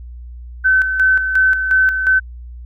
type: tone with tremolo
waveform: sine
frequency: 1527 Hz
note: G6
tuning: 46 cents flat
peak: -9 dBFS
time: 0.64-2.2 s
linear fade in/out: 20 ms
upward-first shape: square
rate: 2.8 Hz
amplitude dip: 55%
effects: added 60 Hz sine -30 dBFS peak until 2.65 s